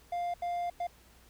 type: tone bursts at uneven times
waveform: triangle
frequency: 700 Hz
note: F5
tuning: 4 cents sharp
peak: -29 dBFS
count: 3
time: 0.12-0.34 / 0.42-0.7 / 0.8-0.87 s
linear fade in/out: 5 ms
effects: added 60 Hz sine -61 dBFS peak until 1.29 s + pink hiss -61 dBFS RMS until 1.29 s